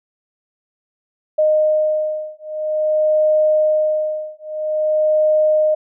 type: beating tone pair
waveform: sine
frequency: 616 / 616.5 Hz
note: D#5 / D#5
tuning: -17 / -16 cents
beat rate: 0.5 Hz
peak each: -17 dBFS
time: 1.38-5.75 s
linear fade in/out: 10 ms
effects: none